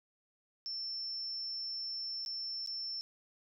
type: tone with dropouts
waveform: sine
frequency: 5370 Hz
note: E8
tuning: 31 cents sharp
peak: -37 dBFS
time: 0.66-3.01 s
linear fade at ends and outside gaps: 0 ms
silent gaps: 2.25-2.261 / 2.662-2.673 s
effects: none